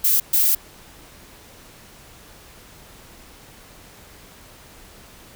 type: noise bursts at uneven times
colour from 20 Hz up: violet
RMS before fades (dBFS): -17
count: 2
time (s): 0.04-0.2 / 0.33-0.55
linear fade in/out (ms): 5
effects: pink hiss -46 dBFS RMS until 5.35 s